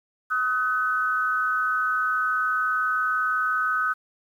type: tone pair together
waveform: sine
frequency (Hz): 1267.2 / 1507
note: D#6 / F#6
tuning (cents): +31 / +31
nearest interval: minor third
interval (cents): 300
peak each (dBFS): -24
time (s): 0.3-3.94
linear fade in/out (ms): 20
effects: 9-bit